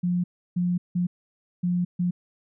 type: tone bursts at uneven times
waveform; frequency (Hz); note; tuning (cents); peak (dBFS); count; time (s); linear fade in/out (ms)
sine; 177.3; F3; +26; -21; 5; 0.03-0.24 / 0.56-0.78 / 0.95-1.07 / 1.63-1.85 / 1.99-2.11; 10
effects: none